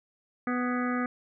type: harmonic tone with a mistuned harmonic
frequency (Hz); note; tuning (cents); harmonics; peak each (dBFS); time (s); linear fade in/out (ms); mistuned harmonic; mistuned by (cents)
247.9; B3; +7; 1 / 2 / 3 / 5 / 6 / 7 / 8 / 9; -28 / -37 / -39 / -34 / -40 / -40 / -40 / -47; 0.47-1.06; 2; 7; -60
effects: none